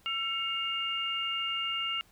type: tone cluster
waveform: sine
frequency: 1344 / 2197 / 2817 Hz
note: E6 / C#7 / F7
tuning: +33 / -16 / +14 cents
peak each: -37 / -39 / -31 dBFS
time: 0.06-2.01 s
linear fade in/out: 0 ms
effects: pink hiss -63 dBFS RMS until 2.11 s